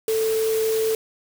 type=tone in noise; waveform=sine; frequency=442.5 Hz; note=A4; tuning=10 cents sharp; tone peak=-19 dBFS; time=0.08-0.95 s; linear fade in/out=2 ms; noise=white; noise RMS=-32 dBFS; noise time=0.08-0.95 s; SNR=+10 dB; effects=none